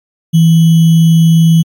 sine tone with sample-and-hold, 163.7 Hz, E3, 12 cents flat, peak -3 dBFS, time 0.33-1.63 s, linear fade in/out 20 ms, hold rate 3150 Hz, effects MP3 64 kbps

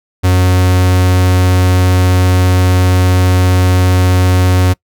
45% pulse tone, 91.5 Hz, F#2, 19 cents flat, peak -7 dBFS, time 0.23-4.74 s, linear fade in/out 20 ms, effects noise-tail reverb RT60 0.1 s tail -24 dB re dry

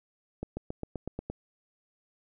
accelerating click train, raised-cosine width 2 ms, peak -21 dBFS, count 8, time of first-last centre 0.43-1.3 s, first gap 140 ms, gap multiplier 0.96, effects none

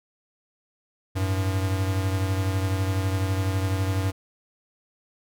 square beating tone pair, 95 / 107 Hz, F#2 / A2, +46 / -48 cents, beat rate 12 Hz, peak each -24 / -31 dBFS, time 1.15-4.12 s, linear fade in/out 20 ms, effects none

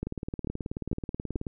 two click trains, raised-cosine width 3 ms, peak -18 / -20 dBFS, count 4 / 27, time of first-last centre 0.03-1.357 / 0.07-1.468 s, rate 2.26 / 18.6 Hz, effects none

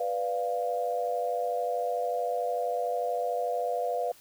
sine chord, B diminished, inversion none, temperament equal, 493.9 / 587.3 / 698.5 Hz, B4 / D5 / F5, 0 / 0 / 0 cents, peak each -31 / -34 / -30 dBFS, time 0-4.12 s, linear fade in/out 5 ms, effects white hiss -56 dBFS RMS until 4.2 s

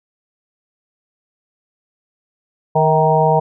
harmonic tone with a mistuned harmonic, 156 Hz, D#3, 5 cents sharp, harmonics 1 / 3 / 4 / 5 / 6, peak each -17 / -17 / -17 / -17 / -17 dBFS, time 2.75-3.4 s, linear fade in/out 10 ms, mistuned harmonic 4, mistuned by +48 cents, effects none

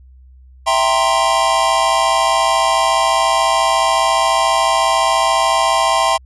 square chord, C dominant seventh, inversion first, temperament equal, 659.3 / 784 / 932.3 / 1046.5 Hz, E5 / G5 / Bb5 / C6, 0 / 0 / 0 / 0 cents, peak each -19 / -19 / -20 / -17 dBFS, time 0.66-6.18 s, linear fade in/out 20 ms, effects added 64 Hz sine -40 dBFS peak until 6.25 s + resampled to 24000 Hz

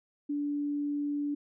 sine tone, 290 Hz, D4, 22 cents flat, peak -29 dBFS, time 0.29-1.35 s, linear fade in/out 10 ms, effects none

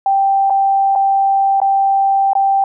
sine tone with dropouts, 784 Hz, G5, in tune, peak -10 dBFS, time 0.06-2.64 s, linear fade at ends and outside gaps 2 ms, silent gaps 0.499-0.504 / 0.953-0.958 / 1.602-1.616 / 2.333-2.352 s, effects none

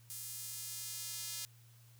square tone with high-pass filter sweep, 189.3 Hz, F#3, 40 cents sharp, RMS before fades -44 dBFS, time 0.1-1.45 s, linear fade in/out 0 ms, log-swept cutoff 8700 to 5100 Hz, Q 0.82, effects added 117 Hz sine -59 dBFS peak until 1.99 s + white hiss -67 dBFS RMS until 1.99 s

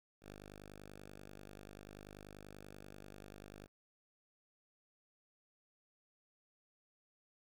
5% pulse tone with ADSR envelope, 50.3 Hz, G1, 45 cents sharp, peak -38 dBFS, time 0.2-3.68 s, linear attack 99 ms, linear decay 46 ms, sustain -3 dB, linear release 39 ms, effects 13-bit

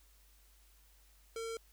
square tone with low-pass filter, 454.4 Hz, A#4, 44 cents flat, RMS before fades -41 dBFS, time 1.36-1.57 s, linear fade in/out 2 ms, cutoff 8500 Hz, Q 1.7, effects added 50 Hz sine -63 dBFS peak until 1.72 s + white hiss -68 dBFS RMS until 1.72 s

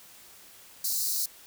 white high-pass noise, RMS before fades -29 dBFS, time 0.84-1.26 s, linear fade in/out 5 ms, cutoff 4000 Hz, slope 96 dB/octave, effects white hiss -52 dBFS RMS until 1.46 s

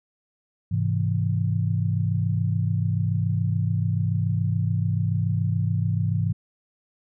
sine chord, Ab augmented, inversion none, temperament equal, 103.83 / 130.81 / 164.81 Hz, Ab2 / C3 / E3, 0 / 0 / 0 cents, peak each -23 / -27 / -26 dBFS, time 0.71-6.33 s, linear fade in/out 10 ms, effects none

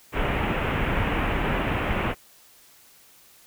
pink low-pass noise, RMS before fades -25 dBFS, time 0.12-2.15 s, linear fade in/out 50 ms, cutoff 2900 Hz, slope 48 dB/octave, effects white hiss -54 dBFS RMS until 3.46 s

